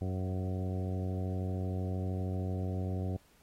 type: harmonic tone with a mistuned harmonic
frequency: 93 Hz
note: F#2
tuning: 9 cents sharp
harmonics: 1 / 2 / 3 / 4 / 5 / 6 / 7 / 8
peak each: -33 / -39 / -43 / -45 / -47 / -49 / -50 / -51 dBFS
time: 0.01-3.17 s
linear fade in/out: 5 ms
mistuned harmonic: 7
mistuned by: +15 cents
effects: pink hiss -66 dBFS RMS until 3.42 s + AAC 48 kbps